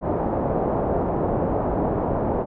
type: low-pass noise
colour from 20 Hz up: white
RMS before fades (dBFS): -23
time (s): 0.01-2.46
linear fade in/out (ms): 50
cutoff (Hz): 760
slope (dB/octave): 24
effects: none